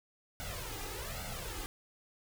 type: noise with flanger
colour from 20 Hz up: pink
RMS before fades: -41 dBFS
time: 0.4-1.66 s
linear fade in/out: 0 ms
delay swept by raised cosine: 1.4 to 2.5 ms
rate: 1.2 Hz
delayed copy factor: +0.8
effects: none